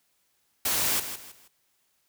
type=noise with echo; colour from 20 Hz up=white; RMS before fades=-26 dBFS; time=0.65-1 s; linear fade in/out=5 ms; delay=160 ms; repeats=3; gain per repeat=-10 dB; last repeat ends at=1.48 s; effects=white hiss -71 dBFS RMS until 2.08 s